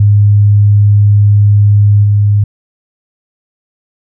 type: tone with level steps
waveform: sine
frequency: 102.9 Hz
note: G#2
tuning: 16 cents flat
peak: -3 / -5 dBFS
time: 0-2.44 s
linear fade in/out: 5 ms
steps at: 2.03 s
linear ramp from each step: 20 ms
effects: none